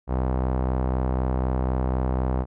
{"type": "tone with low-pass filter", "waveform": "sawtooth", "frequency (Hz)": 64, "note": "C2", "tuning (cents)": -38, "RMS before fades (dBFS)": -24, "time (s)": [0.07, 2.46], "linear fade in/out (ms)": 50, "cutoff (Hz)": 900, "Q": 1.4, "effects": []}